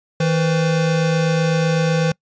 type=tone pair together; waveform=square; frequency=160.3 / 508.9 Hz; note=E3 / C5; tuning=-48 / -48 cents; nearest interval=octave + minor sixth; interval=2000 cents; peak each=-17 / -22 dBFS; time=0.2-2.12 s; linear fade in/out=5 ms; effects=noise-tail reverb RT60 0.1 s tail -25 dB re dry + resampled to 16000 Hz